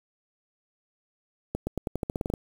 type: accelerating click train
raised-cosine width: 2 ms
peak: -15 dBFS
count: 12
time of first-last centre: 1.55-2.338 s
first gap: 120 ms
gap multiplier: 0.89
effects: 7-bit